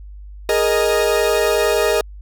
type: chord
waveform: 40% pulse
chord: Ab suspended second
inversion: none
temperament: equal with one note detuned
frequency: 415.3 / 466.2 / 620.1 Hz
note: Ab4 / Bb4 / Eb5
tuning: 0 / 0 / -6 cents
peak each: -18 dBFS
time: 0.49-2.01 s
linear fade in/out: 2 ms
effects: added 50 Hz sine -33 dBFS peak until 2.21 s